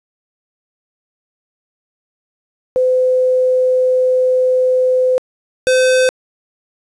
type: tone pair in turn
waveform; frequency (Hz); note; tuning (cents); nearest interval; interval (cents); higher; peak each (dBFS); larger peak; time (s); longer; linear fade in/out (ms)
sine / square; 510 / 512.7; C5 / C5; -44 / -35; unison; 9; second; -10; neither; 2.76-5.18 / 5.67-6.09; first; 0
effects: resampled to 24000 Hz + 8-bit